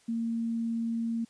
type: tone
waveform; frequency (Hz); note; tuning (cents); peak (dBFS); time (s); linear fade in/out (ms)
sine; 229.6; A#3; -26; -28; 0.08-1.25; 10
effects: white hiss -63 dBFS RMS until 1.29 s + resampled to 22050 Hz